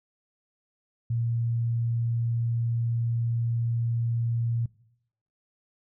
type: tone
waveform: sine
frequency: 116.8 Hz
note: A#2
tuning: 4 cents sharp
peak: -24 dBFS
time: 1.1-4.66 s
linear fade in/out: 5 ms
effects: noise-tail reverb RT60 0.8 s tail -22 dB re dry